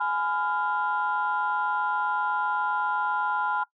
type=chord; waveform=sine; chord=F diminished; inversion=first; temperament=just; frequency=838.1 / 1005.8 / 1396.9 Hz; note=Ab5 / Cb6 / F6; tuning=+16 / +31 / 0 cents; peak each=-28 dBFS; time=0-3.64 s; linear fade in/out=10 ms; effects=noise-tail reverb RT60 0.1 s tail -19 dB re dry + tanh soft clip ceiling -16 dBFS